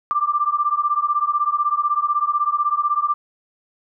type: beating tone pair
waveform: sine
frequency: 1174.7 / 1190.7 Hz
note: D6 / D6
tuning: 0 / +23 cents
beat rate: 16 Hz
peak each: -20 dBFS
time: 0.11-3.14 s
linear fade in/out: 0 ms
effects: none